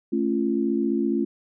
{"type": "chord", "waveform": "sine", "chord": "A augmented", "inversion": "none", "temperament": "just", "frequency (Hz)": [220, 275, 343.8], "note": ["A3", "C#4", "E#4"], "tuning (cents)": [0, -14, -27], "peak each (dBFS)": -25, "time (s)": [0.12, 1.25], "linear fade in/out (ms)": 10, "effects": []}